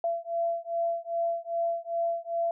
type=beating tone pair; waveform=sine; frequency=675 / 677.5 Hz; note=E5 / E5; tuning=+41 / +47 cents; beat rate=2.5 Hz; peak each=-30 dBFS; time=0.04-2.51 s; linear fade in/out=2 ms; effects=none